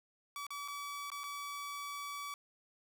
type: tone with dropouts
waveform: sawtooth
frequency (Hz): 1145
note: D6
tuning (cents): -44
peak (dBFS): -37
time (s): 0.36-2.34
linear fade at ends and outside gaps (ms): 1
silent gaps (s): 0.467-0.505 / 0.678-0.683 / 1.102-1.117 / 1.235-1.239
effects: none